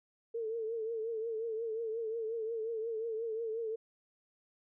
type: tone with vibrato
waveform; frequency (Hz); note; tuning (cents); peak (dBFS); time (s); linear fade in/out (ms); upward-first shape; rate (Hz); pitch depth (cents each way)
sine; 449.9; A4; +39; -34; 0.34-3.76; 10; triangle; 5.6; 76
effects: none